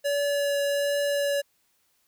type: tone with vibrato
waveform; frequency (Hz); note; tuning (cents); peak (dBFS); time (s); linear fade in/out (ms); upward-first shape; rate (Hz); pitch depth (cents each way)
square; 570; C#5; +48; -24; 0.04-1.42; 20; triangle; 1.3; 10
effects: white hiss -69 dBFS RMS until 2.07 s